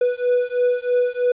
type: beating tone pair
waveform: triangle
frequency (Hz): 490.8 / 493.9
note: B4 / B4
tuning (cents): -11 / 0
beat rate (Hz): 3.1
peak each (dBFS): -18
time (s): 0.01-1.32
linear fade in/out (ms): 5
effects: resampled to 8000 Hz + 9-bit